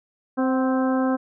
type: harmonic tone with a mistuned harmonic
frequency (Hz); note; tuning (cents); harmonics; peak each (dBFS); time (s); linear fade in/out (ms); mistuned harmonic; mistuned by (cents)
261.2; C4; -3; 1 / 2 / 3 / 4 / 5 / 6; -20 / -26 / -30 / -32 / -34 / -36; 0.37-1.17; 20; 3; -37
effects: none